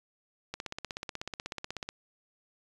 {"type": "click train", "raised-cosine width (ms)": 0.2, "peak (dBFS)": -19, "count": 23, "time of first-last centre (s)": [0.54, 1.89], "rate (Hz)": 16.3, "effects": ["resampled to 24000 Hz"]}